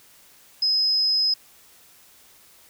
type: tone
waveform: sine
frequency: 5080 Hz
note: D#8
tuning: 35 cents sharp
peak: -18 dBFS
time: 0.62-1.34 s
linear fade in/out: 5 ms
effects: white hiss -53 dBFS RMS until 2.69 s